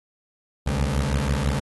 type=beating tone pair; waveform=20% pulse; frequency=66.4 / 72.5 Hz; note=C2 / D2; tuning=+26 / -22 cents; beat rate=6.1 Hz; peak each=-19 dBFS; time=0.66-1.6 s; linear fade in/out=10 ms; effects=AAC 32 kbps